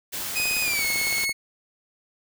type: noise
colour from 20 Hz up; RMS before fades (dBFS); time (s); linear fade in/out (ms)
white; -31; 0.12-1.26; 20
type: tone with pitch glide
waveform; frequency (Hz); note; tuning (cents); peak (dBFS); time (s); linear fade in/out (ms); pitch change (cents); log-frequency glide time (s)
sawtooth; 2500 to 2189; D#7 to C#7; +8 to -22; -20; 0.35-1.33; 20; -230; 0.62-0.85
type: click train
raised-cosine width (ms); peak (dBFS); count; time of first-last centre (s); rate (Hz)
1; -24; 17; 0.4-1.294; 17.9
effects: none